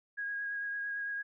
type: tone with vibrato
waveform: sine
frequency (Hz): 1643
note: G#6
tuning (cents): -19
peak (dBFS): -34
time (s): 0.17-1.23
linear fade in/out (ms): 20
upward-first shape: triangle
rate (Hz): 8.9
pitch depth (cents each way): 20
effects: none